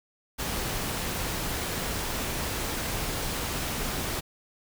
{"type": "noise", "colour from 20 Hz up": "pink", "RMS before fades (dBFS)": -31, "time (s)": [0.38, 4.21], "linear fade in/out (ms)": 20, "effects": []}